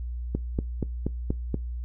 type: click train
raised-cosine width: 3 ms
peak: -13 dBFS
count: 6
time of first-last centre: 0.35-1.543 s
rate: 4.19 Hz
effects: noise-tail reverb RT60 0.2 s tail -22 dB re dry + added 60 Hz sine -30 dBFS peak until 1.84 s